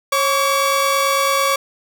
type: tone pair together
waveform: sawtooth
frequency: 546 / 1141 Hz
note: C#5 / C#6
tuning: -26 / +50 cents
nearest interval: octave + minor second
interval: 1276 cents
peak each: -15 / -13 dBFS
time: 0.12-1.56 s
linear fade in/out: 5 ms
effects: none